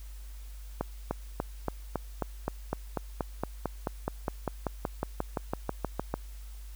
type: accelerating click train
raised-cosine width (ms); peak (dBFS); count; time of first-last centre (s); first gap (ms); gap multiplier
1; -15; 26; 0.81-6.14; 300; 0.97
effects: added 50 Hz sine -41 dBFS peak until 6.75 s + white hiss -57 dBFS RMS until 6.75 s